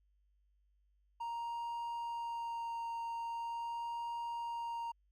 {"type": "tone with vibrato", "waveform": "triangle", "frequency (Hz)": 932.3, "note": "A#5", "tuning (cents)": 0, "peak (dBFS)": -36, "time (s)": [1.2, 4.92], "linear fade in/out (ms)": 10, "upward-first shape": "sine", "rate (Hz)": 0.42, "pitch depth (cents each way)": 10, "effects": ["added 50 Hz sine -70 dBFS peak until 5.11 s"]}